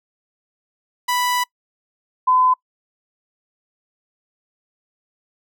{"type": "tone pair in turn", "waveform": ["sawtooth", "sine"], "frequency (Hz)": [987.8, 1015.6], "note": ["B5", "B5"], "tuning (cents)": [0, 48], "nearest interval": "unison", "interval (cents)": 48, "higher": "second", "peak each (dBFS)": [-14, -12], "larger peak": "second", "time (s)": [[1.08, 1.44], [2.27, 2.54]], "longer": "first", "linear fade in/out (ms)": 10, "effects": ["noise-tail reverb RT60 0.1 s tail -25 dB re dry"]}